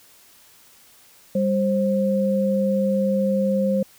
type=tone pair together; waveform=sine; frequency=198.1 / 529.7 Hz; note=G3 / C5; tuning=+18 / +21 cents; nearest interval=octave + perfect fourth; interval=1703 cents; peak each=-20 / -21 dBFS; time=1.35-3.83 s; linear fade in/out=5 ms; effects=white hiss -52 dBFS RMS until 3.98 s